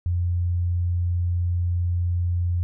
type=tone; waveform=sine; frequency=87.7 Hz; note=F2; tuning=8 cents sharp; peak=-20 dBFS; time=0.06-2.63 s; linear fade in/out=0 ms; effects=none